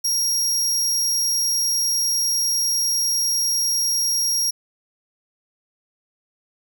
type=tone; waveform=sawtooth; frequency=5610 Hz; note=F8; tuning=7 cents sharp; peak=-16 dBFS; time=0.04-4.51 s; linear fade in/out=10 ms; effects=none